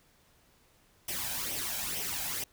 white noise with flanger, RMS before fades -35 dBFS, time 1.08-2.44 s, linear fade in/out 5 ms, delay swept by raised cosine 0.34 to 1.29 ms, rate 2.2 Hz, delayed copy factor +0.6, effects pink hiss -65 dBFS RMS until 2.52 s

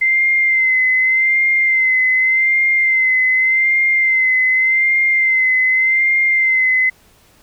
sine tone with vibrato, 2074 Hz, C7, 16 cents flat, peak -11 dBFS, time 0.01-6.9 s, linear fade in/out 10 ms, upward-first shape sine, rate 0.85 Hz, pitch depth 34 cents each way, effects pink hiss -51 dBFS RMS until 7.42 s

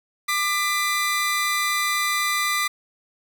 sawtooth tone pair together, 1192 / 2000 Hz, D6 / B6, +25 / +21 cents, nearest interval major sixth, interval 896 cents, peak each -20 dBFS, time 0.28-2.68 s, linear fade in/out 10 ms, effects none

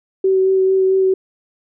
sine tone with vibrato, 380.2 Hz, F#4, 47 cents sharp, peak -11 dBFS, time 0.24-1.14 s, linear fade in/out 5 ms, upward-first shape sine, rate 4.5 Hz, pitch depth 12 cents each way, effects none

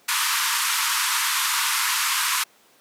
pink band-pass noise, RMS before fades -23 dBFS, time 0.08-2.44 s, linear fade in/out 10 ms, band 930 to 14000 Hz, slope 96 dB/octave, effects pink hiss -56 dBFS RMS until 2.8 s + high-pass 300 Hz 12 dB/octave

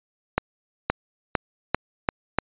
accelerating click train, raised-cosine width 0.5 ms, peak -4 dBFS, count 6, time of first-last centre 0.38-2.386 s, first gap 520 ms, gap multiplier 0.87, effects resampled to 8000 Hz

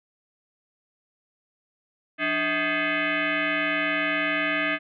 sine tone with frequency modulation, 174.61 Hz, F3, in tune, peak -22 dBFS, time 2.18-4.79 s, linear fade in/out 50 ms, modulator 470 Hz, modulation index 5.3, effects none

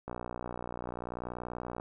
click train, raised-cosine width 1 ms, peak -24 dBFS, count 105, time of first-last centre 0.08-1.799 s, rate 60.5 Hz, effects none

